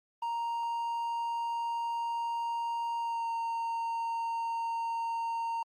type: tone with pitch glide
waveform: triangle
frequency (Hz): 932.3 to 921.1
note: A#5 to A#5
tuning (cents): 0 to -21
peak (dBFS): -29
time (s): 0.22-5.63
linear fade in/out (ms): 5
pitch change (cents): -21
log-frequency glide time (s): 2.98-3.29
effects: Opus 24 kbps